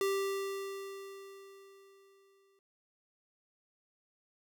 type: tone with exponential decay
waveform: square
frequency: 392 Hz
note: G4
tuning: in tune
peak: -29 dBFS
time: 0.01-2.59 s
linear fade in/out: 1 ms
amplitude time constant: 560 ms
effects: none